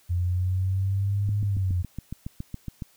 sine linear two-way sweep, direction up then down, 87.31 to 103.4 to 87.31 Hz, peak -22 dBFS, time 0.09-1.83 s, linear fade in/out 20 ms, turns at 1.41 s
click train, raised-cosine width 5 ms, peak -20 dBFS, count 12, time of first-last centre 1.29-2.822 s, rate 7.18 Hz
effects white hiss -60 dBFS RMS until 2.96 s

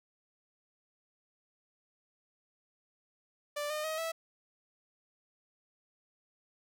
sawtooth tone with pitch steps, 587.3 / 608.7 / 630.9 / 653.9 Hz, D5 / D#5 / D#5 / E5, 0 / -38 / +24 / -14 cents, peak -30 dBFS, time 3.56-4.12 s, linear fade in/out 10 ms, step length 140 ms, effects none

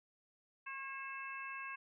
harmonic tone with a mistuned harmonic, 542 Hz, C#5, 39 cents flat, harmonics 2 / 3 / 4 / 5, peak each -47 / -48 / -52 / -47 dBFS, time 0.66-1.76 s, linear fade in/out 10 ms, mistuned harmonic 5, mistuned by -48 cents, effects none

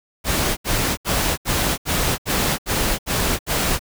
pink noise bursts, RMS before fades -20 dBFS, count 9, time 0.24-3.794 s, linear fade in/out 50 ms, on 330 ms, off 73 ms, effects none

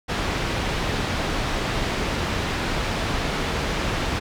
pink low-pass noise, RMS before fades -25 dBFS, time 0.08-4.2 s, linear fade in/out 20 ms, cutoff 4100 Hz, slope 12 dB/octave, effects none

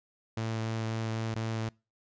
sawtooth tone with dropouts, 112 Hz, A2, 31 cents sharp, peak -27 dBFS, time 0.37-1.69 s, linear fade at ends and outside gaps 5 ms, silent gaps 1.343-1.357 s, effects noise-tail reverb RT60 0.3 s tail -25 dB re dry + resampled to 16000 Hz

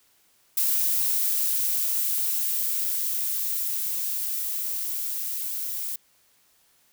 violet noise with level ramp, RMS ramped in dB -23 to -31 dBFS, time 0.57-5.96 s, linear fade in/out 5 ms, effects white hiss -63 dBFS RMS until 6.92 s

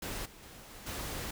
pink noise with level steps, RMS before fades -39 / -54 / -51 / -49 / -39 dBFS, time 0.02-1.31 s, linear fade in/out 5 ms, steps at 0.25 / 0.42 / 0.7 / 0.86 s, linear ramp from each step 10 ms, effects none

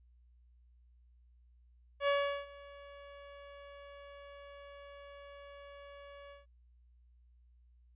sawtooth tone with ADSR envelope, 566 Hz, C#5, 36 cents sharp, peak -23 dBFS, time 2-6.46 s, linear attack 78 ms, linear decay 380 ms, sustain -23 dB, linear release 150 ms, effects added 60 Hz sine -61 dBFS peak until 7.95 s + resampled to 8000 Hz

